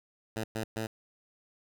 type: tone bursts at uneven times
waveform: 10% pulse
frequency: 111 Hz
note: A2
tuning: 16 cents sharp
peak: -24 dBFS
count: 3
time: 0.36-0.44 / 0.55-0.64 / 0.76-0.87 s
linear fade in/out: 5 ms
effects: none